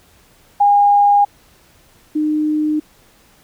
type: tone pair in turn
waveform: sine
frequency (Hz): 814 / 304.9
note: G#5 / D#4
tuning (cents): -35 / -35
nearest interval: octave + perfect fourth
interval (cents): 1700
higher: first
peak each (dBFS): -8 / -14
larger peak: first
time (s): 0.6-1.25 / 2.15-2.8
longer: neither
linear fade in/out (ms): 10
effects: pink hiss -51 dBFS RMS until 3.43 s